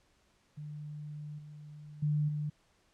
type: tone with level steps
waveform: sine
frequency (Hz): 149.4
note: D3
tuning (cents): +30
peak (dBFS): -40 / -46 / -27 / -32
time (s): 0.57-2.5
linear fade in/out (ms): 10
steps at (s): 1.38 / 2.02 / 2.28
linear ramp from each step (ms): 10
effects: pink hiss -70 dBFS RMS until 2.93 s + low-pass 8000 Hz 12 dB/octave